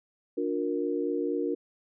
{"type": "chord", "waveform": "sine", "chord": "Bb major", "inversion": "first", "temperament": "equal with one note detuned", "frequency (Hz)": [293.7, 358, 466.2], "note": ["D4", "F4", "Bb4"], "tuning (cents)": [0, 43, 0], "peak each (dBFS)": -31, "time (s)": [0.37, 1.55], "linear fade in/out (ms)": 10, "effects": []}